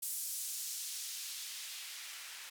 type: noise with band-pass filter sweep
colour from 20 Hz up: blue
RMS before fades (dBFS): -43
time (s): 0.02-2.5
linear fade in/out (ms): 10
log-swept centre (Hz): 9700 to 1700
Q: 0.87
effects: none